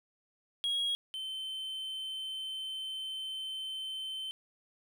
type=tone pair in turn; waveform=triangle; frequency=3298 / 3083 Hz; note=G#7 / G7; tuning=-13 / -29 cents; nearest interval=minor second; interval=116 cents; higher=first; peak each=-28 / -35 dBFS; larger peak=first; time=0.64-0.95 / 1.14-4.31 s; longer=second; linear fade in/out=0 ms; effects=none